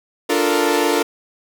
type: chord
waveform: sawtooth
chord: Bb major seventh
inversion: first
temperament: equal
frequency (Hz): 293.7 / 349.2 / 440 / 466.2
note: D4 / F4 / A4 / Bb4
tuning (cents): 0 / 0 / 0 / 0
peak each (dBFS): -17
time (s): 0.29-1.03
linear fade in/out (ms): 10
effects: none